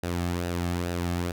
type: tone with flanger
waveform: sawtooth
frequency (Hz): 87.31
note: F2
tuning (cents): 0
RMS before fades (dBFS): -29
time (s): 0.03-1.32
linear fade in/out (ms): 5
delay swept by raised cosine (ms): 0.9 to 2.1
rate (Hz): 2.3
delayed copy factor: -0.5
effects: none